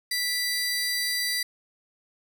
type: tone pair together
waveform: sawtooth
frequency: 1975.5 / 4726 Hz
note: B6 / D8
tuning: 0 / +10 cents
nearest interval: octave + minor third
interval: 1510 cents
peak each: -25 dBFS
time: 0.11-1.43 s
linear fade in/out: 5 ms
effects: none